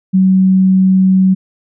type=tone; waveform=sine; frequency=188.5 Hz; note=F#3; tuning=32 cents sharp; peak=-6 dBFS; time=0.13-1.35 s; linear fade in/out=20 ms; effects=none